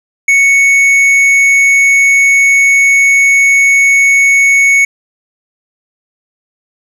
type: tone with tanh clipping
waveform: sine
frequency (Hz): 2217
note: C#7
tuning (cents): 0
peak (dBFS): -6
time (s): 0.28-4.85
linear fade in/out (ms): 5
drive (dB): 8
effects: none